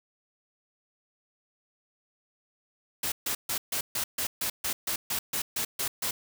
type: noise bursts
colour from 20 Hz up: white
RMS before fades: -30 dBFS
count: 14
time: 3.03-6.11 s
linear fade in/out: 5 ms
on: 90 ms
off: 140 ms
effects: none